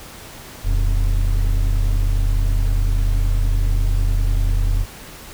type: tone pair together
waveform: triangle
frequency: 40.13 / 90.1 Hz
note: E1 / F#2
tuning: -46 / -45 cents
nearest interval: octave + major second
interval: 1401 cents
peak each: -13 / -20 dBFS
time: 0.63-4.86 s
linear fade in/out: 50 ms
effects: pink hiss -38 dBFS RMS until 5.33 s